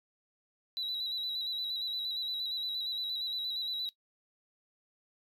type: tone with vibrato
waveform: triangle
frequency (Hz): 3918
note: B7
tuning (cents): -15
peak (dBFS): -31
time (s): 0.77-3.89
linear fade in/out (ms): 0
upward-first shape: square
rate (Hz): 8.6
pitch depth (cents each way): 30
effects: noise-tail reverb RT60 0.1 s tail -18 dB re dry + tanh soft clip ceiling -29 dBFS